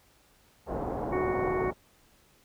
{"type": "low-pass noise", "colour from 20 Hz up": "white", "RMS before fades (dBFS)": -33, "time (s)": [0.66, 1.74], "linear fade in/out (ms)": 50, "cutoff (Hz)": 800, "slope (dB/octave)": 24}
{"type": "harmonic tone", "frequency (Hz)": 370, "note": "F#4", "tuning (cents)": 0, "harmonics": [1, 2, 3, 4, 5, 6], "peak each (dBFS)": [-29, -39, -36, -47, -43, -42], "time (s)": [1.12, 1.71], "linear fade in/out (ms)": 10}
{"effects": ["pink hiss -63 dBFS RMS until 2.44 s"]}